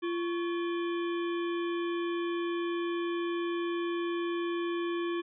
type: harmonic tone with a mistuned harmonic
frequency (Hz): 343.6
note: F4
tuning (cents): -28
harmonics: 1 / 3 / 5 / 7 / 9 / 10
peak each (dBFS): -30 / -40 / -44 / -47 / -49 / -50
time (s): 0.02-5.22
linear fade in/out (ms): 20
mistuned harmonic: 3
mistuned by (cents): +130
effects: none